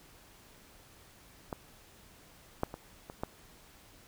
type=clicks; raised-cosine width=1 ms; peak=-22 / -15 / -26 / -29 / -19 dBFS; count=5; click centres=1.528 / 2.634 / 2.741 / 3.099 / 3.235 s; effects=pink hiss -58 dBFS RMS until 4.07 s